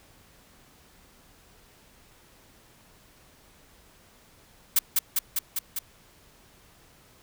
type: noise with echo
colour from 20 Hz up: blue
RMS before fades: -20 dBFS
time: 4.76-4.79 s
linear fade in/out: 5 ms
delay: 200 ms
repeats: 5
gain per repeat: -2 dB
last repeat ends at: 5.79 s
effects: pink hiss -57 dBFS RMS until 7.22 s